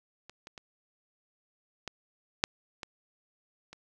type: clicks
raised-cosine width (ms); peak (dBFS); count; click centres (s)
0.2; -29 / -28 / -27 / -19 / -6 / -21 / -29; 7; 0.296 / 0.471 / 0.578 / 1.877 / 2.439 / 2.832 / 3.73
effects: none